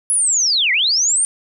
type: linear two-way sweep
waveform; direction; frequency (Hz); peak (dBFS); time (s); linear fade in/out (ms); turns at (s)
sine; down then up; 10530 to 1909 to 9210; -13; 0.1-1.25; 0; 0.72
effects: none